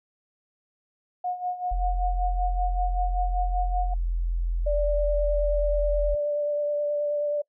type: tone with tremolo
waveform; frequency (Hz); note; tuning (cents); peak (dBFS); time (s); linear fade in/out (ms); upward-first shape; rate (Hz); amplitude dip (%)
sine; 723; F#5; -40; -24; 1.24-3.94; 5; sine; 5.2; 75
type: tone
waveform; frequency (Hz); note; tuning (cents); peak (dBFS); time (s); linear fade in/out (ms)
sine; 42.64; F1; -41; -23; 1.71-6.15; 10
type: tone with vibrato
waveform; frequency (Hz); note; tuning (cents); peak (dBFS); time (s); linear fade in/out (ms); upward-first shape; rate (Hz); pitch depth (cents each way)
sine; 587.3; D5; 0; -23; 4.66-7.42; 10; sine; 9.4; 12
effects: noise-tail reverb RT60 0.1 s tail -24 dB re dry